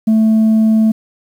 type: tone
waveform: sine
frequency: 220 Hz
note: A3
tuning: in tune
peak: -5 dBFS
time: 0.07-0.92 s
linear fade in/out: 10 ms
effects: tanh soft clip ceiling -7 dBFS + 7-bit